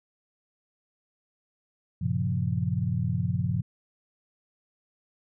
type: tone cluster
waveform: sine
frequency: 96.4 / 117.3 / 136.7 / 175.1 Hz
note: G2 / A#2 / C#3 / F3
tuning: -28 / +11 / -24 / +5 cents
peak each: -30 dBFS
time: 2.01-3.62 s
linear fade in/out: 10 ms
effects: none